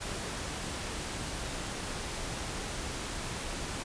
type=noise; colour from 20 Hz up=pink; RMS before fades=-37 dBFS; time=0-3.84 s; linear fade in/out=20 ms; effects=resampled to 22050 Hz